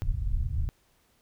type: low-pass noise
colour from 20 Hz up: pink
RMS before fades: -28 dBFS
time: 0.02-0.69 s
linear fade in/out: 0 ms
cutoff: 110 Hz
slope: 24 dB/octave
effects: pink hiss -67 dBFS RMS until 1.21 s